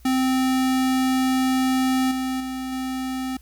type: tone with level steps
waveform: square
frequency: 260 Hz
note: C4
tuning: 11 cents flat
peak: -19 / -24 / -28 / -26 dBFS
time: 0.05-3.37 s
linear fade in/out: 5 ms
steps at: 2.11 / 2.4 / 2.72 s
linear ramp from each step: 5 ms
effects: added 60 Hz sine -46 dBFS peak until 3.41 s + white hiss -58 dBFS RMS until 3.41 s